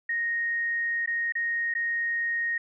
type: tone with dropouts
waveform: sine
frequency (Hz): 1864.7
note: A#6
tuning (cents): 0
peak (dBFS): -25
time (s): 0.09-2.58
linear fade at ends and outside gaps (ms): 5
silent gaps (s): 1.061-1.074 / 1.323-1.352 / 1.74-1.75
effects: none